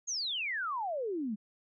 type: exponential sweep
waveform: sine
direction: down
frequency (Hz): 6740 to 198.1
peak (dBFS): -32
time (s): 0.07-1.36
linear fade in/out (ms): 20
effects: none